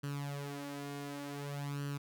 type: tone with flanger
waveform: sawtooth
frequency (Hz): 142.4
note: C#3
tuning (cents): +47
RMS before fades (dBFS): -41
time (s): 0.03-1.98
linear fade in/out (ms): 10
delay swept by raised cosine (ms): 0.67 to 4.27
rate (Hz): 0.55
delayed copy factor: +0.7
effects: none